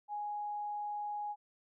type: tone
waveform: sine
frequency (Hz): 830.6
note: G#5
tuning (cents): 0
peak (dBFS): -36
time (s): 0.08-1.36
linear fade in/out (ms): 50
effects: none